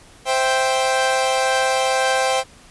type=chord; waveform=sawtooth; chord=C major; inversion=none; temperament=equal; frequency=523.3 / 659.3 / 784 Hz; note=C5 / E5 / G5; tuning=0 / 0 / 0 cents; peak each=-16 / -22 / -16 dBFS; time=0.25-2.44 s; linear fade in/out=50 ms; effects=pink hiss -47 dBFS RMS until 2.7 s + resampled to 24000 Hz